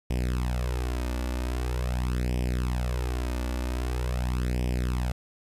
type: tone with flanger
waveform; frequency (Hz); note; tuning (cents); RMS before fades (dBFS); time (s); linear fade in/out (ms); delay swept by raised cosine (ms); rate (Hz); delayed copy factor
sawtooth; 61.74; B1; 0; -28; 0.1-5.12; 5; 0.36 to 3.46; 0.44; +0.8
effects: resampled to 32000 Hz + 9-bit